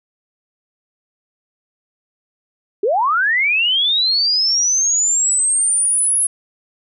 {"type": "linear sweep", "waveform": "sine", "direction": "up", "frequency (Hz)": [370, 10740], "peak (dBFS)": -13, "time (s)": [2.83, 6.27], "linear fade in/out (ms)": 5, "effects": []}